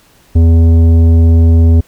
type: tone with tanh clipping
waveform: sine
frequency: 82.6 Hz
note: E2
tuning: 4 cents sharp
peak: -5 dBFS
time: 0.35-1.81 s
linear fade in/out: 10 ms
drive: 11 dB
effects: pink hiss -47 dBFS RMS until 1.87 s